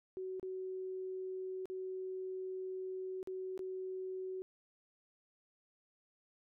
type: tone with dropouts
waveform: sine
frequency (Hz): 374.6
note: F#4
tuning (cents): +21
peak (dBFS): -39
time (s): 0.17-4.42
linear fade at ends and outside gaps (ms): 0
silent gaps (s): 0.397-0.429 / 1.656-1.7 / 3.229-3.273 / 3.577-3.592
effects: none